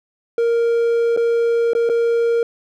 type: tone with dropouts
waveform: triangle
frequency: 466.2 Hz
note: A#4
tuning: in tune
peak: -12 dBFS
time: 0.38-2.43 s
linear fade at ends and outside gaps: 2 ms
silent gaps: 1.165-1.173 / 1.734-1.75 / 1.891-1.897 s
effects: none